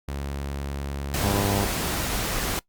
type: tone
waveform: sawtooth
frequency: 70 Hz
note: C#2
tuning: 18 cents sharp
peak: -25 dBFS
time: 0.08-1.36 s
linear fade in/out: 0 ms
type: noise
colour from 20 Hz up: pink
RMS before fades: -27 dBFS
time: 1.14-2.59 s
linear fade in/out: 0 ms
type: harmonic tone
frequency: 99.9 Hz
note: G2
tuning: 33 cents sharp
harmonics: 1 / 2 / 3 / 4 / 5 / 6 / 7 / 8 / 9 / 10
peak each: -27 / -30 / -32 / -33 / -34 / -35 / -35 / -36 / -37 / -37 dBFS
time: 1.22-1.65 s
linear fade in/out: 5 ms
effects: noise-tail reverb RT60 0.1 s tail -22 dB re dry + Opus 48 kbps